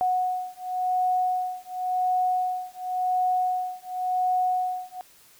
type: beating tone pair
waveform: sine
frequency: 734 / 734.92 Hz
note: F#5 / F#5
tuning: -14 / -12 cents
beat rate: 0.92 Hz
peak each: -26 / -26 dBFS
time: 0.01-5.01 s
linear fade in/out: 0 ms
effects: white hiss -55 dBFS RMS until 5.39 s